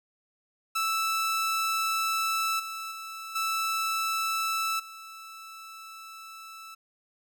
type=tone with level steps; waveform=sawtooth; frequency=1318.5 Hz; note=E6; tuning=in tune; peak=-22 / -31 / -34 / -23 / -39 dBFS; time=0.75-6.75 s; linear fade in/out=10 ms; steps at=2.59 / 2.91 / 3.35 / 4.79 s; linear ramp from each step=10 ms; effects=none